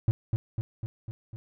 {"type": "tone with echo", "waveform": "triangle", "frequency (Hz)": 111.4, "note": "A2", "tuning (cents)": 22, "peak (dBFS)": -16, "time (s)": [0.08, 0.11], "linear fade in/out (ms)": 0, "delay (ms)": 250, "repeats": 5, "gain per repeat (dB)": -4, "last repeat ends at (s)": 1.36, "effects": []}